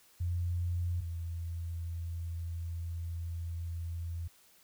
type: tone pair in turn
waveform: sine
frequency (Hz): 87.31 / 84.24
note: F2 / E2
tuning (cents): 0 / +38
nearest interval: minor second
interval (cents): 62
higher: first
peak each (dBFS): -30 / -35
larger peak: first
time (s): 0.2-1.01 / 1.01-4.28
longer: second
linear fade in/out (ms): 10
effects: white hiss -63 dBFS RMS until 4.63 s